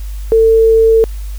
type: tone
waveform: sine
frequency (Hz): 448.5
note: A4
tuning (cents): +33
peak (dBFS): -5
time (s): 0.32-1.04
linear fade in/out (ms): 0
effects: added 50 Hz sine -20 dBFS peak until 1.38 s + white hiss -41 dBFS RMS until 1.38 s